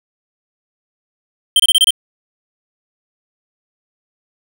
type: tone bursts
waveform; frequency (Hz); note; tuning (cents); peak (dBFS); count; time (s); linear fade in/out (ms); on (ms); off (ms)
square; 3136; G7; 0; -8; 6; 1.56-1.906; 2; 36; 26
effects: none